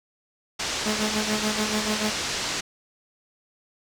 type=low-pass noise; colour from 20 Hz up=white; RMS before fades=-29 dBFS; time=0.59-2.61 s; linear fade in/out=10 ms; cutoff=6600 Hz; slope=24 dB/octave
type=tone with tremolo; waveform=sawtooth; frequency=213.5 Hz; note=G#3; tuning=48 cents sharp; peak=-19 dBFS; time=0.86-2.1 s; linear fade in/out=0 ms; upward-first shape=sine; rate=6.9 Hz; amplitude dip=75%
effects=none